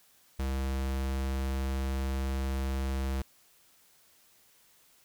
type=tone; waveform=square; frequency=66.7 Hz; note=C2; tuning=34 cents sharp; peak=-30 dBFS; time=0.39-3.22 s; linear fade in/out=5 ms; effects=white hiss -63 dBFS RMS until 5.04 s